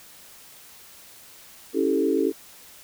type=chord; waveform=sine; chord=A dominant seventh; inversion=first; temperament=equal with one note detuned; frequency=277.2 / 327 / 392 / 440 Hz; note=C#4 / E4 / G4 / A4; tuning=0 / -14 / 0 / 0 cents; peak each=-25 dBFS; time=1.73-2.33 s; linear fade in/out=50 ms; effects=white hiss -48 dBFS RMS until 2.83 s